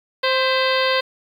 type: harmonic tone with a mistuned harmonic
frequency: 523.3 Hz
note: C5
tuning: in tune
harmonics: 1 / 2 / 3 / 4 / 5 / 6 / 7 / 8 / 9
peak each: -20 / -23 / -25 / -26 / -27 / -28 / -28 / -29 / -30 dBFS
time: 0.23-1.01 s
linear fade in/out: 10 ms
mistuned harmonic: 4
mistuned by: -66 cents
effects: 8-bit